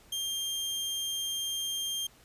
sawtooth tone, 3191 Hz, G7, 30 cents sharp, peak -28 dBFS, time 0.12-2.07 s, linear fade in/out 5 ms, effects pink hiss -59 dBFS RMS until 2.24 s + resampled to 32000 Hz

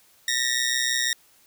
15% pulse ring-modulated tone, 1864.7 Hz, A#6, in tune, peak -13 dBFS, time 0.28-1.13 s, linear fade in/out 0 ms, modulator 62.9 Hz, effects white hiss -58 dBFS RMS until 1.46 s

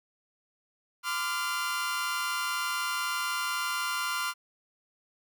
sawtooth tone cluster, 1022 / 1174 / 1396 Hz, C6 / D6 / F6, -41 / -1 / -1 cents, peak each -31 / -32 / -28 dBFS, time 1.03-4.34 s, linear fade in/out 50 ms, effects none

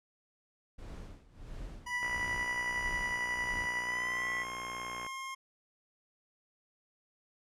brown noise with tremolo, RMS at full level -43 dBFS, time 0.78-3.66 s, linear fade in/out 10 ms, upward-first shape sine, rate 1.5 Hz, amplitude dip 85%
25% pulse tone with pitch glide, 979 to 1067.6 Hz, B5 to C6, -15 to +35 cents, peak -35 dBFS, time 1.86-5.35 s, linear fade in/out 10 ms, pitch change +150 cents, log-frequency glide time 3.81-4.3 s
sine tone, 1969 Hz, B6, 6 cents flat, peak -33 dBFS, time 1.89-4.44 s, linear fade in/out 20 ms
click train, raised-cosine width 0.5 ms, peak -28 dBFS, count 184, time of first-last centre 2.03-5.065 s, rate 60.3 Hz
effects low-pass 10000 Hz 12 dB/octave

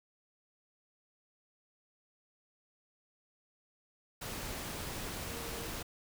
sine tone in noise, 464.7 Hz, A#4, 5 cents flat, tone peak -48 dBFS, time 5.27-5.69 s, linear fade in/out 10 ms, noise pink, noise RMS -41 dBFS, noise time 4.21-5.83 s, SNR -10 dB, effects none

